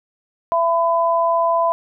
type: tone pair together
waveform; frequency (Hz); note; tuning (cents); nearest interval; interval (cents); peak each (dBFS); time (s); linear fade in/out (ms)
sine; 671 / 1005.4; E5 / B5; +31 / +31; perfect fifth; 700; -17; 0.52-1.72; 0
effects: none

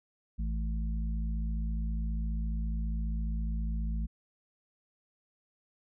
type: harmonic tone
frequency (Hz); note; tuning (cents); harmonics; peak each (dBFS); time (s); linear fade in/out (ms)
54.7; A1; -9; 1 / 3 / 4; -30 / -40 / -42; 0.38-4.07; 20
effects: none

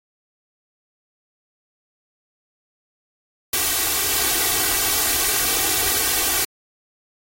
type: noise with comb filter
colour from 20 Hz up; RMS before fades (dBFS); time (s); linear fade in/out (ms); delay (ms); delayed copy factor
white; -20; 3.53-6.45; 5; 2.6; +0.95
effects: AAC 48 kbps

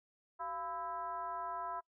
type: tone with frequency modulation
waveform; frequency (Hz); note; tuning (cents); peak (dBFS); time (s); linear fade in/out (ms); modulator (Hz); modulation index
sine; 1002; B5; +25; -38; 0.39-1.81; 20; 312; 1.1
effects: noise-tail reverb RT60 0.1 s tail -24 dB re dry

